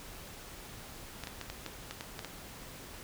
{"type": "clicks", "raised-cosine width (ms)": 0.2, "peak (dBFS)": -22, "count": 9, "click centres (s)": [1.237, 1.272, 1.413, 1.5, 1.663, 1.91, 2.009, 2.192, 2.247], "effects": ["pink hiss -48 dBFS RMS until 3.03 s"]}